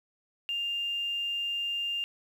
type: tone with quantisation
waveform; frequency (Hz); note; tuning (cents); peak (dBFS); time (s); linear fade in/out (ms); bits
sine; 2800; F7; +4; -29; 0.49-2.04; 0; 9
effects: none